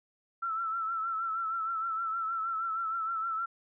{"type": "tone with vibrato", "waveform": "sine", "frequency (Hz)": 1333, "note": "E6", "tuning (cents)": 19, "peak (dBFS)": -30, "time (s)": [0.42, 3.46], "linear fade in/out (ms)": 10, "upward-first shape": "triangle", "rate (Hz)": 6.4, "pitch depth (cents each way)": 61, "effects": []}